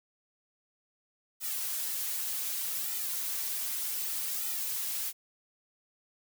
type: noise with flanger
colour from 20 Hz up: blue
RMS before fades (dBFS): -34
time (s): 1.4-5.13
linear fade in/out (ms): 50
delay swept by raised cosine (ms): 1.8 to 6.5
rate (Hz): 0.65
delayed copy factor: -0.9
effects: none